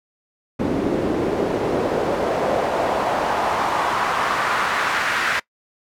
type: noise with band-pass filter sweep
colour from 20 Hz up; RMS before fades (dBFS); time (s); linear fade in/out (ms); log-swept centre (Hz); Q
pink; -21; 0.59-5.4; 10; 300 to 1700; 1.8
effects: noise-tail reverb RT60 0.1 s tail -22 dB re dry

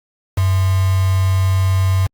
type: tone with quantisation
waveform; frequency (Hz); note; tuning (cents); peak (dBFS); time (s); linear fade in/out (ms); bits
sine; 94.5; F#2; +37; -12; 0.37-2.07; 10; 4
effects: Opus 48 kbps

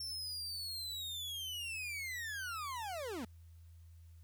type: linear sweep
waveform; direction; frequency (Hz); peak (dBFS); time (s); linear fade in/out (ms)
40% pulse; down; 5430 to 202; -39; 0-3.25; 5
effects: added 83 Hz sine -54 dBFS peak until 4.23 s + white hiss -75 dBFS RMS until 4.23 s

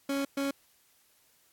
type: tone bursts at uneven times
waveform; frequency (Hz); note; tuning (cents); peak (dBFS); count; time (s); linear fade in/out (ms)
30% pulse; 277.2; C#4; 0; -26; 2; 0.09-0.25 / 0.37-0.51; 5
effects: white hiss -66 dBFS RMS until 1.52 s + AAC 64 kbps

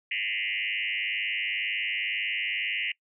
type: tone with frequency modulation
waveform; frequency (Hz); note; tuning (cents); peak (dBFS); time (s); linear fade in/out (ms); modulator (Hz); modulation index
sine; 2427; D#7; -44; -27; 0.11-2.92; 5; 102; 4.8
effects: noise-tail reverb RT60 0.1 s tail -24 dB re dry

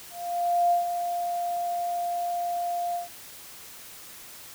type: tone with ADSR envelope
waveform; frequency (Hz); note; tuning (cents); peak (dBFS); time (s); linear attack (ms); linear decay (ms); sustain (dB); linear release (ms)
sine; 698.5; F5; 0; -18; 0.1-3.09; 610; 130; -8; 140
effects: white hiss -45 dBFS RMS until 4.54 s

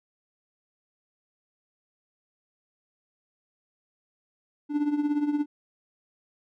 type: tone with tremolo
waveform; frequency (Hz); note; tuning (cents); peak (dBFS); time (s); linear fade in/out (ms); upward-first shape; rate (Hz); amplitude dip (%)
triangle; 293.7; D4; 0; -18; 4.69-5.46; 50; triangle; 17; 75
effects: none

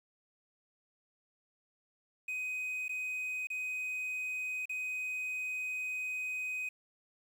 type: tone with dropouts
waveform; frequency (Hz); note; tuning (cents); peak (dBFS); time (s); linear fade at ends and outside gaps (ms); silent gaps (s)
triangle; 2509; D#7; +14; -33; 2.28-6.69; 5; 2.882-2.892 / 3.471-3.501 / 4.656-4.694
effects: 10-bit

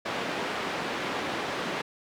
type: band-pass noise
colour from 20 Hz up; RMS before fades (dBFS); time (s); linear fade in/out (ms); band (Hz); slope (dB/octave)
pink; -32; 0.05-1.82; 10; 270 to 3100; 12
effects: none

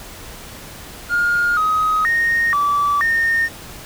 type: tone with pitch steps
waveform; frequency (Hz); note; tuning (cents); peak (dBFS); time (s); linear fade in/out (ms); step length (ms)
triangle; 1419 / 1260 / 1855 / 1156 / 1831; F6 / D#6 / A#6 / D6 / A#6; +27 / +21 / -9 / -28 / -32; -11; 1.09-3.49; 50; 480
effects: tanh soft clip ceiling -11 dBFS + pink hiss -36 dBFS RMS until 3.85 s

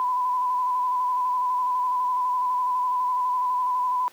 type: tone with vibrato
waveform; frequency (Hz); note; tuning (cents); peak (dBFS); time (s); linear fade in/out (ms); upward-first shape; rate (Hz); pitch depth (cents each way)
sine; 1000; B5; +21; -21; 0-4.08; 0; square; 12; 22
effects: pink hiss -52 dBFS RMS until 4.12 s + high-pass 300 Hz 12 dB/octave

